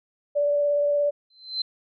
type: tone with vibrato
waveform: sine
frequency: 580 Hz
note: D5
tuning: 22 cents flat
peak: -19 dBFS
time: 0.35-1.11 s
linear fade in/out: 20 ms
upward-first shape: sine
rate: 17 Hz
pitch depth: 11 cents each way
type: tone with exponential growth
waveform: sine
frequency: 4083 Hz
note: C8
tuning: 43 cents flat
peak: -21 dBFS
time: 1.3-1.62 s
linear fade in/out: 5 ms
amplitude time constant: 69 ms
effects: none